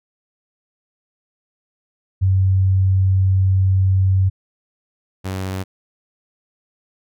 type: tone pair in turn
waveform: sine / sawtooth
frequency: 95 / 94.66 Hz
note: F#2 / F#2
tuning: +46 / +40 cents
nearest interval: unison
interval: 6 cents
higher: first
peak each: -12 / -19 dBFS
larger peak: first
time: 2.21-4.3 / 5.24-5.64 s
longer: first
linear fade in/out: 20 ms
effects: none